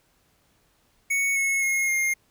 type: tone with pitch steps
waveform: square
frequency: 2220 / 2188 / 2157 / 2126 Hz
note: C#7 / C#7 / C#7 / C7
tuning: +2 / -23 / -48 / +27 cents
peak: -22 dBFS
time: 1.1-2.14 s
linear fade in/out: 10 ms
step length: 260 ms
effects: pink hiss -65 dBFS RMS until 2.3 s